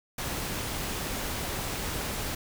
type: noise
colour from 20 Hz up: pink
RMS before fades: -33 dBFS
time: 0.18-2.35 s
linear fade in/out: 5 ms
effects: none